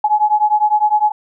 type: beating tone pair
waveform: sine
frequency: 841 / 850.9 Hz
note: G#5 / G#5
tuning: +22 / +42 cents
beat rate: 9.9 Hz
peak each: -14 dBFS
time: 0.04-1.12 s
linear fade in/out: 5 ms
effects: none